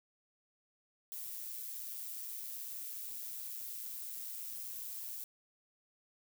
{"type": "noise with amplitude modulation", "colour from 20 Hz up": "violet", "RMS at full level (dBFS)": -42, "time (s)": [1.12, 5.24], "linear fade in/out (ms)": 0, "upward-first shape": "sine", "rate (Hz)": 119, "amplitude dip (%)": 40, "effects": []}